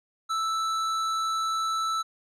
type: tone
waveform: square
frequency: 1318.5 Hz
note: E6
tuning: in tune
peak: -26 dBFS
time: 0.29-2.03 s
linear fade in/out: 20 ms
effects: low-pass 7000 Hz 12 dB/octave